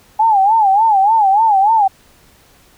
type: tone with vibrato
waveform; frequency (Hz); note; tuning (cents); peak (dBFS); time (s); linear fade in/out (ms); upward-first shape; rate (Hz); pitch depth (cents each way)
sine; 834; G#5; +7; -8; 0.19-1.88; 10; sine; 3.4; 150
effects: pink hiss -49 dBFS RMS until 2.77 s